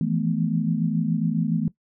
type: tone cluster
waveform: sine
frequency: 163.3 / 170.5 / 216.2 / 245.9 Hz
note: E3 / F3 / A3 / B3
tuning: -16 / -41 / -30 / -7 cents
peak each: -24 / -29 / -25 / -28 dBFS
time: 0.01-1.68 s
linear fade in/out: 2 ms
effects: noise-tail reverb RT60 0.1 s tail -18 dB re dry